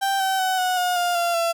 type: tone with pitch steps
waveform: 35% pulse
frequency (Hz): 784 / 767.4 / 751.2 / 735.3 / 719.8 / 704.5 / 689.6 / 675.1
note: G5 / G5 / F#5 / F#5 / F#5 / F5 / F5 / E5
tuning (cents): 0 / -37 / +26 / -11 / -48 / +15 / -22 / +41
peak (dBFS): -18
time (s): 0.01-1.53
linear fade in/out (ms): 20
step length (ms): 190
effects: none